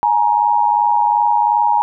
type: tone pair together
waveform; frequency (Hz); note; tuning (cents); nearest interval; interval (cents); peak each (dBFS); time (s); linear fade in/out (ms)
sine; 839 / 941.7; G#5 / A#5; +17 / +17; major second; 200; -14; 0.03-1.82; 0
effects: none